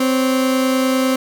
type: tone pair together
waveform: 30% pulse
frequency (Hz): 260 / 550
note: C4 / C#5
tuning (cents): -11 / -14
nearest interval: octave + minor second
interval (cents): 1297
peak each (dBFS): -12 / -22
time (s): 0-1.16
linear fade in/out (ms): 5
effects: none